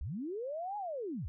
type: linear two-way sweep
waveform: sine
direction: up then down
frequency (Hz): 49 to 847 to 49.64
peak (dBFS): -36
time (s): 0.01-1.28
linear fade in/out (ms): 0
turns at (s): 0.77
effects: none